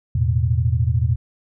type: chord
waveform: sine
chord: E suspended fourth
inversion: none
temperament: equal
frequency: 82.41 / 110 / 123.47 Hz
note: E2 / A2 / B2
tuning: 0 / 0 / 0 cents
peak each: -20 dBFS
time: 0.15-1.16 s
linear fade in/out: 5 ms
effects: none